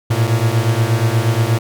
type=beating tone pair; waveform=45% pulse; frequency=110 / 118.4 Hz; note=A2 / A#2; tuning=0 / +27 cents; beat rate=8.4 Hz; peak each=-16 dBFS; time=0.1-1.59 s; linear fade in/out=10 ms; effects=none